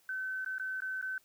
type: tone with dropouts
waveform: sine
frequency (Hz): 1527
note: G6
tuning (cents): -46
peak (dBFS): -34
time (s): 0.09-1.18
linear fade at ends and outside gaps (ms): 2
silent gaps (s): 0.447-0.461 / 0.583-0.597 / 0.804-0.82 / 1.014-1.025
effects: white hiss -68 dBFS RMS until 1.24 s